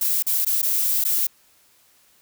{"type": "noise with dropouts", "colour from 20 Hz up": "violet", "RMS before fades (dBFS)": -21, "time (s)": [0.01, 1.27], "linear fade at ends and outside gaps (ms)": 5, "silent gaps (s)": [[0.225, 0.266], [0.449, 0.465], [0.618, 0.628], [1.041, 1.049]], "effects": ["white hiss -58 dBFS RMS until 2.21 s"]}